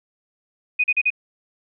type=tone bursts; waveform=sine; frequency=2489 Hz; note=D#7; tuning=in tune; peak=-15 dBFS; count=4; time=0.79-1.104 s; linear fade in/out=10 ms; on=50 ms; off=38 ms; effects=none